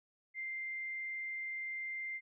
sine tone, 2093 Hz, C7, in tune, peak -38 dBFS, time 0.34-2.21 s, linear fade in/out 50 ms, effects none

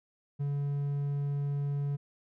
triangle tone, 142.4 Hz, C#3, 47 cents sharp, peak -27 dBFS, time 0.39-1.97 s, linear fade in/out 20 ms, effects none

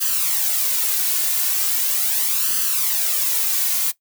blue noise with flanger, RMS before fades -20 dBFS, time 0-3.92 s, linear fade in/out 20 ms, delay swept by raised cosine 0.65 to 2.85 ms, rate 0.39 Hz, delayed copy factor +0.65, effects noise-tail reverb RT60 0.1 s tail -17 dB re dry

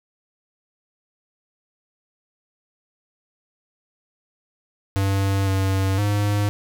square tone with pitch steps, 97.8 / 96.2 / 102.9 Hz, G2 / G2 / G#2, -4 / -32 / -16 cents, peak -19 dBFS, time 4.96-6.49 s, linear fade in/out 0 ms, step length 510 ms, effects none

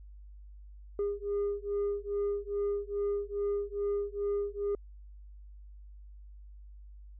sine beating tone pair, 405.2 / 407.6 Hz, G#4 / G#4, -43 / -32 cents, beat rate 2.4 Hz, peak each -31 dBFS, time 0.99-4.75 s, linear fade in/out 2 ms, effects tanh soft clip ceiling -27 dBFS + added 50 Hz sine -47 dBFS peak until 7.19 s

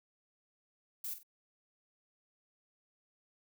violet noise with echo, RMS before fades -40 dBFS, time 1.04-1.14 s, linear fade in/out 5 ms, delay 46 ms, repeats 2, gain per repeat -10 dB, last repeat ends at 1.232 s, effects none

